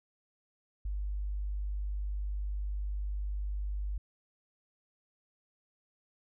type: tone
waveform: sine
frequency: 50 Hz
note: G1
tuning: 35 cents sharp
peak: -32 dBFS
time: 0.85-3.98 s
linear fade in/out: 5 ms
effects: none